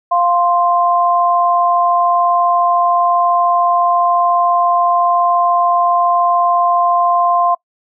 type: tone pair together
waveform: sine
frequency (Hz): 699.3 / 1046.5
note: F5 / C6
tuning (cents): +2 / 0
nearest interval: perfect fifth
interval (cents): 698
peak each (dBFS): -13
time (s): 0.11-7.55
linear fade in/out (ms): 10
effects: noise-tail reverb RT60 0.1 s tail -24 dB re dry